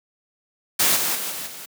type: noise with level steps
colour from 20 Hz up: white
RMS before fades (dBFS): -18 / -23 / -28 / -31 / -37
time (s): 0.79-1.66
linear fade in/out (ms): 10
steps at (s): 0.95 / 1.14 / 1.3 / 1.46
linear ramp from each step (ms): 20
effects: high-pass 150 Hz 12 dB/octave